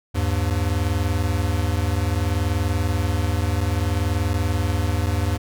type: tone pair together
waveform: square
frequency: 79.7 / 100.31 Hz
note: D#2 / G2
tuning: +42 / +40 cents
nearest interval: major third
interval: 398 cents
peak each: -23 dBFS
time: 0.14-5.38 s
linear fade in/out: 20 ms
effects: none